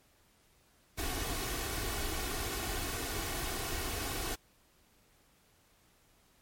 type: noise with comb filter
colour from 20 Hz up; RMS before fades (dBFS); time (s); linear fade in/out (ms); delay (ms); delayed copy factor
pink; -36; 0.97-4.36; 20; 2.7; +0.55
effects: pink hiss -67 dBFS RMS until 6.41 s + MP3 64 kbps